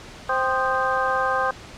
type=harmonic tone with a mistuned harmonic; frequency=261.6 Hz; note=C4; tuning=in tune; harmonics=2 / 3 / 4 / 5 / 6; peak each=-26 / -26 / -26 / -26 / -26 dBFS; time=0.29-1.51 s; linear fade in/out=5 ms; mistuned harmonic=5; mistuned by=-100 cents; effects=pink hiss -41 dBFS RMS until 1.77 s + low-pass 6000 Hz 12 dB/octave